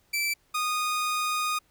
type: tone pair in turn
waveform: sawtooth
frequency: 2326 / 1235.1 Hz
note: D7 / D#6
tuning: -17 / -13 cents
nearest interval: major seventh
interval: 1096 cents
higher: first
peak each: -22 dBFS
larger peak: neither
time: 0.13-0.34 / 0.54-1.59 s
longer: second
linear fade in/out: 10 ms
effects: pink hiss -66 dBFS RMS until 1.7 s